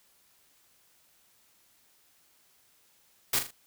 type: noise with echo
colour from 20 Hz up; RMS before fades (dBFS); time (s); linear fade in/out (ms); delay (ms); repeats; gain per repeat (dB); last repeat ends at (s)
white; -26; 3.33-3.39; 5; 40; 3; -8; 3.51
effects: white hiss -65 dBFS RMS until 3.66 s